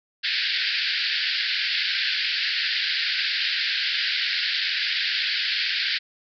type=band-pass noise; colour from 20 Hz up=white; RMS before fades=-25 dBFS; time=0.23-5.99 s; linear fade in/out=20 ms; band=1500 to 4900 Hz; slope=96 dB/octave; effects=none